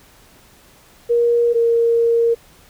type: tone pair in turn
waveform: sine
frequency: 472.7 / 464.8 Hz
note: A#4 / A#4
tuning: +24 / -5 cents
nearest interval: unison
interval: 29 cents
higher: first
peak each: -12 dBFS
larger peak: neither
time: 1.09-1.54 / 1.54-2.35 s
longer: second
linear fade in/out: 20 ms
effects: pink hiss -49 dBFS RMS until 2.69 s